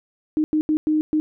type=tone bursts at uneven times; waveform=sine; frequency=308 Hz; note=D#4; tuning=17 cents flat; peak=-16 dBFS; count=5; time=0.37-0.44 / 0.53-0.61 / 0.69-0.77 / 0.87-1.01 / 1.13-1.2 s; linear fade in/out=0 ms; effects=none